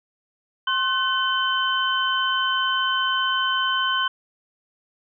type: tone cluster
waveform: sine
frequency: 1058 / 1513 / 3062 Hz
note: C6 / F#6 / G7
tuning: +19 / +38 / -41 cents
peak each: -24 dBFS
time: 0.67-4.08 s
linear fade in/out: 5 ms
effects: none